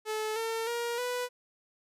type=tone with pitch steps; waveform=sawtooth; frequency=432.8 / 452.2 / 472.5 / 493.7 Hz; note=A4 / A4 / A#4 / B4; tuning=-29 / +47 / +23 / -1 cents; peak=-27 dBFS; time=0.05-1.29 s; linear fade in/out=50 ms; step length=310 ms; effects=resampled to 32000 Hz